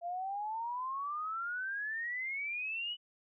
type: exponential sweep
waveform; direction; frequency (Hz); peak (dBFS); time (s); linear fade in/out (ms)
sine; up; 679 to 2982; -35; 0.01-2.97; 50
effects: none